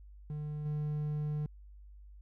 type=tone with level steps; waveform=triangle; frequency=150 Hz; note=D3; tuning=37 cents sharp; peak=-34 / -30 dBFS; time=0.3-1.46 s; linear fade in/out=0 ms; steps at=0.65 s; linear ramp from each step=10 ms; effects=added 50 Hz sine -50 dBFS peak until 2.21 s